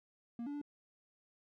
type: tone with pitch steps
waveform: triangle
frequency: 235.1 / 287.8 / 291.2 Hz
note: A#3 / D4 / D4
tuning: +15 / -35 / -15 cents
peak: -37 dBFS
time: 0.39-0.615 s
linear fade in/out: 2 ms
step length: 75 ms
effects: none